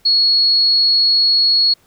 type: tone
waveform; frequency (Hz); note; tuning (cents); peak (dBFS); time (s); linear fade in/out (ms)
sine; 4341; C#8; -37; -10; 0.05-1.74; 10
effects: pink hiss -55 dBFS RMS until 1.86 s

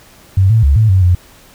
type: tone with pitch steps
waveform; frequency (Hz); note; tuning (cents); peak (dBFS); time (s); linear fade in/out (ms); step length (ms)
sine; 95.7 / 112.1 / 69.9 / 109.8 / 94.3 / 89; G2 / A2 / C#2 / A2 / F#2 / F2; -41 / +33 / +15 / -3 / +33 / +33; -6; 0.37-1.15; 5; 130
effects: pink hiss -43 dBFS RMS until 1.54 s

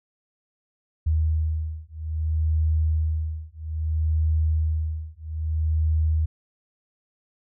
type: beating tone pair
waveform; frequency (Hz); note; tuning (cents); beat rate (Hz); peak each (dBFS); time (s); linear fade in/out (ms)
sine; 78.4 / 79.01; D#2 / D#2; +14 / +27; 0.61; -24 / -24; 1.06-6.26; 10
effects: none

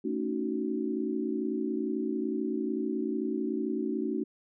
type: chord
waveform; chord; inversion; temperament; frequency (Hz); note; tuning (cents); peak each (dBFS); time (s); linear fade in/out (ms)
sine; D# half-diminished seventh; second; just; 224 / 280 / 311.1 / 373.4; A3 / C#4 / D#4 / F#4; +31 / +18 / 0 / +16; -34; 0.04-4.24; 10
effects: none

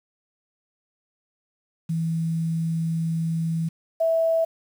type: tone pair in turn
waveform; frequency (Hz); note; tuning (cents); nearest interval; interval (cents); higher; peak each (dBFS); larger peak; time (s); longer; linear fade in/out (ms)
sine; 163.8 / 655.2; E3 / E5; -11 / -11; 2 octaves; 2400; second; -22 / -18; second; 1.89-3.69 / 4-4.45; first; 10
effects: 8-bit

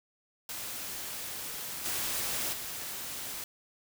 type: noise with level steps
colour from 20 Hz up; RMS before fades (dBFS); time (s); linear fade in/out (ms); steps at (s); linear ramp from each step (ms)
white; -39 / -33 / -39; 0.49-3.44; 2; 1.84 / 2.52; 20
effects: none

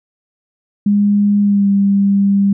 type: tone with pitch glide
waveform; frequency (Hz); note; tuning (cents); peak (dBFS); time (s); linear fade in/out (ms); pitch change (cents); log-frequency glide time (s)
sine; 204.3 to 198.83; G#3 to G3; -28 to +25; -9; 0.86-2.53; 5; -47; 1.41-1.68
effects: none

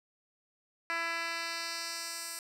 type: tone with band-pass filter sweep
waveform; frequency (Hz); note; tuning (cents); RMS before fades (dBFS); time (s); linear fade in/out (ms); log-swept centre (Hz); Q
10% pulse; 334; E4; +23; -37; 0.9-2.39; 0; 2100 to 9100; 1.2
effects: none

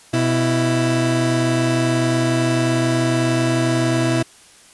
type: tone pair together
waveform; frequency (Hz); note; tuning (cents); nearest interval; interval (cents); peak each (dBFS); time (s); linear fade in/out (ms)
30% pulse; 125.62 / 329.6; B2 / E4; +30 / 0; octave + perfect fourth; 1670; -16; 0.13-4.23; 10
effects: white hiss -47 dBFS RMS until 4.73 s + resampled to 24000 Hz

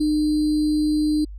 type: tone with sample-and-hold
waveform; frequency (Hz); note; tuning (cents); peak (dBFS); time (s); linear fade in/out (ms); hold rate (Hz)
sine; 303; D#4; -46; -17; 0-1.25; 10; 4410
effects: added 50 Hz sine -33 dBFS peak until 1.38 s + low-pass 9000 Hz 12 dB/octave

